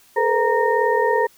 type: tone cluster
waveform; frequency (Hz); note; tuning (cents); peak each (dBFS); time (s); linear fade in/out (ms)
sine; 426.9 / 464.9 / 509 / 933 / 1842; G#4 / A#4 / C5 / A#5 / A#6; +48 / -5 / -48 / +1 / -21; -21 / -23 / -22 / -20 / -25; 0.16-1.27; 10
effects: white hiss -53 dBFS RMS until 1.37 s